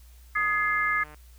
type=chord; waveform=sine; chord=Ab major; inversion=second; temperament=equal with one note detuned; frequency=1244.5 / 1692.2 / 2093 Hz; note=Eb6 / Ab6 / C7; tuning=0 / +32 / 0 cents; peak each=-27 dBFS; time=0.35-1.04 s; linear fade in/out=10 ms
type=click train; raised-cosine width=0.5 ms; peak=-33 dBFS; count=118; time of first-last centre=0.37-1.145 s; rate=151 Hz
effects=added 60 Hz sine -48 dBFS peak until 1.38 s + white hiss -60 dBFS RMS until 1.38 s